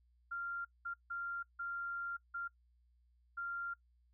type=tone bursts at uneven times; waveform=sine; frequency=1389 Hz; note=F6; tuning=10 cents flat; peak=-38 dBFS; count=6; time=0.31-0.65 / 0.85-0.94 / 1.1-1.43 / 1.59-2.17 / 2.34-2.48 / 3.37-3.74 s; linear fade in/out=10 ms; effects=noise-tail reverb RT60 0.1 s tail -23 dB re dry + added 60 Hz sine -68 dBFS peak until 4.13 s